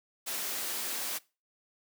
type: high-pass noise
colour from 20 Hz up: white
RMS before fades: -35 dBFS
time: 0.26-1.19 s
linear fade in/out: 20 ms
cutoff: 240 Hz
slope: 12 dB/octave
effects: noise-tail reverb RT60 0.3 s tail -22 dB re dry